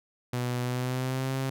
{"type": "tone with pitch glide", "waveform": "sawtooth", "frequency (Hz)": [123.47, 133.1], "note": ["B2", "C3"], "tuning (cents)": [0, 30], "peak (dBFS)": -24, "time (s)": [0.33, 1.5], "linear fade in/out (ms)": 5, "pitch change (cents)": 130, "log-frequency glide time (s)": [0.61, 1.34], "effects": []}